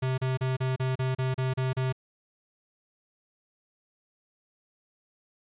square tone bursts, 130 Hz, C3, 11 cents flat, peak -26 dBFS, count 10, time 0.02-1.926 s, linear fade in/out 10 ms, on 160 ms, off 34 ms, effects resampled to 8000 Hz + 11-bit

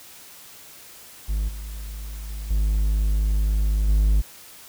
triangle tone with level steps, 51.91 Hz, G#1, in tune, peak -19 / -29 / -27 / -16 / -13 dBFS, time 1.28-4.22 s, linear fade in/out 20 ms, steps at 1.48 / 2.29 / 2.5 / 3.88 s, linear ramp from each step 10 ms, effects white hiss -45 dBFS RMS until 4.68 s

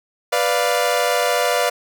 sawtooth chord, B diminished, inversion none, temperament equal, 493.9 / 587.3 / 698.5 Hz, B4 / D5 / F5, 0 / 0 / 0 cents, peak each -17 dBFS, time 0.32-1.7 s, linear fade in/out 10 ms, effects none

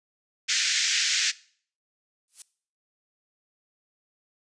white band-pass noise, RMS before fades -25 dBFS, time 0.48-1.32 s, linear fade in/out 20 ms, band 1600 to 6900 Hz, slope 48 dB/octave
violet noise with exponential growth, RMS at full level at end -31 dBFS, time 2.28-2.42 s, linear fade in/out 1 ms, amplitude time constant 29 ms
effects noise-tail reverb RT60 0.5 s tail -20 dB re dry + resampled to 22050 Hz

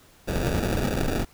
pink noise with sample-and-hold, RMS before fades -25 dBFS, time 0.27-1.25 s, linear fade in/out 20 ms, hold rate 1050 Hz, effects pink hiss -55 dBFS RMS until 1.33 s

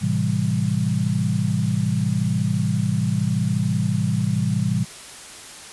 sine chord, A minor seventh, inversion none, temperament equal, 110 / 130.81 / 164.81 / 196 Hz, A2 / C3 / E3 / G3, 0 / 0 / 0 / 0 cents, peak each -24 dBFS, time 0.01-4.85 s, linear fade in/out 20 ms, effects white hiss -39 dBFS RMS until 5.72 s + resampled to 24000 Hz

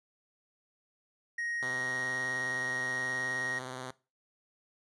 triangle tone, 1878 Hz, A#6, 12 cents sharp, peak -31 dBFS, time 1.38-3.59 s, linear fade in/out 5 ms
5% pulse tone with vibrato, 128.7 Hz, C3, 28 cents flat, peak -28 dBFS, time 1.62-3.91 s, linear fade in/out 5 ms, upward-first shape triangle, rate 19 Hz, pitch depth 51 cents each way
effects noise-tail reverb RT60 0.3 s tail -20 dB re dry + resampled to 24000 Hz

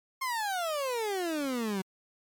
30% pulse exponential sweep, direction down, 1081 to 184.7 Hz, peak -27 dBFS, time 0.21-1.82 s, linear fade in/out 10 ms, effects MP3 96 kbps

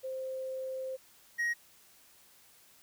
sine / triangle tone pair in turn, 523.3 / 1886 Hz, C5 / A#6, 0 / +20 cents, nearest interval octave + minor seventh, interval 2220 cents, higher second, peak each -35 / -27 dBFS, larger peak second, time 0.03-0.97 / 1.38-1.54 s, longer first, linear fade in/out 20 ms, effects white hiss -61 dBFS RMS until 2.82 s

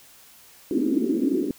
white band-pass noise, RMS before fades -23 dBFS, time 0.71-1.51 s, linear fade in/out 2 ms, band 240 to 350 Hz, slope 48 dB/octave, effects white hiss -51 dBFS RMS until 1.58 s

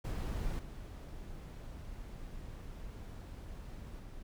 brown noise with level steps, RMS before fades -37 / -46 / -48 dBFS, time 0.04-4.23 s, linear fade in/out 10 ms, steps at 0.59 / 3.99 s, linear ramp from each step 2 ms, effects none

